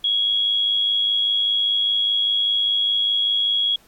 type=tone with amplitude modulation; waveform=sine; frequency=3322 Hz; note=G#7; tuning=in tune; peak=-15 dBFS; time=0.04-3.76 s; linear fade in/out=5 ms; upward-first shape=sine; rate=105 Hz; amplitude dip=45%; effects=pink hiss -55 dBFS RMS until 3.87 s + AAC 64 kbps